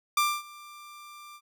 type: tone with ADSR envelope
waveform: sawtooth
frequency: 1185 Hz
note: D6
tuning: 15 cents sharp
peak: -17 dBFS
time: 0.17-1.41 s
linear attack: 4 ms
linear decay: 250 ms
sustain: -24 dB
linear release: 58 ms
effects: none